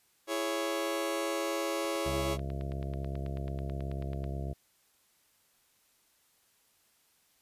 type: chord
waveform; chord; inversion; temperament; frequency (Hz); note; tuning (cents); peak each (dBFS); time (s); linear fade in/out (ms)
sawtooth; C# minor; first; just; 332.6 / 415.8 / 554.4; E4 / G#4 / C#5; +16 / +2 / 0; -31 / -34 / -30; 0.27-2.38; 50
type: click train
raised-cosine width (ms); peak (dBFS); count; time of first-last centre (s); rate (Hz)
0.3; -32; 23; 1.85-4.241; 9.2
type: harmonic tone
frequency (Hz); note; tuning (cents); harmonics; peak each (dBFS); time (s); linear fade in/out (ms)
68.2; C#2; -28; 1 / 2 / 3 / 4 / 5 / 6 / 7 / 8 / 9 / 10; -36 / -38 / -45 / -51 / -47 / -49 / -53 / -54 / -50 / -48; 2.05-4.54; 20
effects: white hiss -69 dBFS RMS until 7.41 s + resampled to 32000 Hz